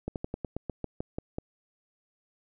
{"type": "slowing click train", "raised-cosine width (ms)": 2, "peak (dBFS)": -19, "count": 11, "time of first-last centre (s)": [0.08, 1.384], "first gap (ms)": 78, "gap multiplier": 1.11, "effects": []}